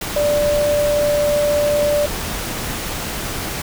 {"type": "tone in noise", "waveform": "sine", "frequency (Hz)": 587.3, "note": "D5", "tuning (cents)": 0, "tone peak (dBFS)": -14, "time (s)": [0.16, 2.06], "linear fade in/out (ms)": 5, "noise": "pink", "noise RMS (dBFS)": -25, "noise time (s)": [0.01, 3.62], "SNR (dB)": 8, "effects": []}